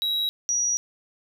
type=tone pair in turn; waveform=triangle / sine; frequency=3864 / 5789 Hz; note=B7 / F#8; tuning=-39 / -39 cents; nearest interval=perfect fifth; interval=700 cents; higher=second; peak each=-21 dBFS; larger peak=neither; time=0.02-0.29 / 0.49-0.77 s; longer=second; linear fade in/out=0 ms; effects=none